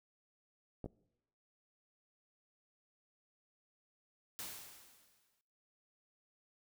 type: clicks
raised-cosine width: 2 ms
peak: -30 dBFS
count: 2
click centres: 0.843 / 0.86 s
type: noise with exponential decay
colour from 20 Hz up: white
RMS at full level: -43 dBFS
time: 4.39-5.41 s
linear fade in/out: 0 ms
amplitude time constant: 220 ms
effects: noise-tail reverb RT60 0.9 s tail -22 dB re dry